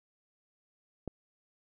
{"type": "click", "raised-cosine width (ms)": 2, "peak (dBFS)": -23, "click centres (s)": 1.077, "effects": []}